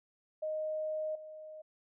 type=tone with level steps; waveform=sine; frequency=621 Hz; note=D#5; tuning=3 cents flat; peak=-33 / -45 dBFS; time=0.42-1.62 s; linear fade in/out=10 ms; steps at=1.15 s; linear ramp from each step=5 ms; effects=none